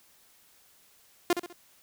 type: tone with echo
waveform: sawtooth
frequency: 350.2 Hz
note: F4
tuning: 5 cents sharp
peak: -17 dBFS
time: 1.3-1.33 s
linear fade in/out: 2 ms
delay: 66 ms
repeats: 3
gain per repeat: -8 dB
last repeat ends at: 1.528 s
effects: white hiss -61 dBFS RMS until 1.82 s